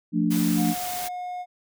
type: chord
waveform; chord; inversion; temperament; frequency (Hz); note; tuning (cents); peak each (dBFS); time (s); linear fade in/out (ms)
sine; D minor; first; equal with one note detuned; 174.61 / 223.2 / 293.7; F3 / A3 / D4; 0 / +25 / 0; -24; 0.12-0.75; 50
type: noise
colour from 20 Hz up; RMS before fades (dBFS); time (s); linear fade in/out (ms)
white; -33; 0.3-1.09; 20
type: tone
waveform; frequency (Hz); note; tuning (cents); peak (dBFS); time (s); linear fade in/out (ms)
triangle; 721; F#5; -45; -28; 0.56-1.46; 50
effects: none